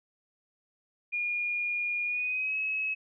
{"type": "tone with pitch glide", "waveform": "sine", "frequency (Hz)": [2430, 2569], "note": ["D#7", "E7"], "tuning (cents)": [-42, -45], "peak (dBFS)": -28, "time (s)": [1.12, 2.95], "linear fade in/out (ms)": 20, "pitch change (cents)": 97, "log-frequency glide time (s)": [2.05, 2.57], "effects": []}